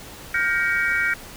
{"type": "chord", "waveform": "sine", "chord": "G half-diminished seventh", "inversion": "third", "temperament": "just", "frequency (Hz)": [1411.2, 1568, 1881.6, 2258], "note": ["F6", "G6", "Bb6", "Db7"], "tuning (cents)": [18, 0, 16, 31], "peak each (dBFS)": -24, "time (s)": [0.34, 1.14], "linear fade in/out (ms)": 5, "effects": ["tanh soft clip ceiling -9 dBFS", "pink hiss -40 dBFS RMS until 1.36 s"]}